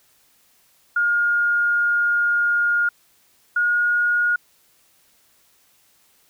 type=tone pair in turn; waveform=sine; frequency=1421 / 1437.5 Hz; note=F6 / F6; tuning=+30 / +50 cents; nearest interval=unison; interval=20 cents; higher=second; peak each=-16 dBFS; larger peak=neither; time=0.96-2.89 / 3.56-4.36 s; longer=first; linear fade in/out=5 ms; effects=white hiss -59 dBFS RMS until 6.29 s